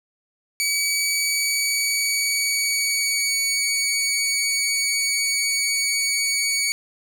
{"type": "tone with pitch glide", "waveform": "15% pulse", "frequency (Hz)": [2272, 2248], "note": ["C#7", "C#7"], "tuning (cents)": [42, 24], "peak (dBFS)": -13, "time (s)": [0.6, 6.72], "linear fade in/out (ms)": 0, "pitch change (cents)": -18, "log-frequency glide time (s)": [1.08, 3.64], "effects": []}